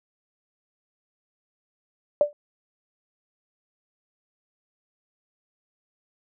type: tone with exponential decay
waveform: sine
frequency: 587 Hz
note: D5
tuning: 1 cent flat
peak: -11 dBFS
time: 2.21-2.33 s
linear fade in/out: 1 ms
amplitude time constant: 25 ms
effects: none